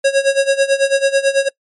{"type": "tone with tremolo", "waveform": "square", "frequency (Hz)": 548, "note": "C#5", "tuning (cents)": -20, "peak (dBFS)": -9, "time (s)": [0.04, 1.49], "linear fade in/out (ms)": 10, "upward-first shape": "sine", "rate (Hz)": 9.1, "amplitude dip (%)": 85, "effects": ["noise-tail reverb RT60 0.1 s tail -25 dB re dry", "MP3 48 kbps"]}